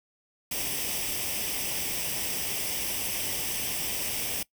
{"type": "noise with comb filter", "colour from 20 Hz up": "white", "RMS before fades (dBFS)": -31, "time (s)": [0.51, 4.43], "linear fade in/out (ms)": 5, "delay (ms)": 0.36, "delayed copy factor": 0.65, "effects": ["noise-tail reverb RT60 0.1 s tail -21 dB re dry"]}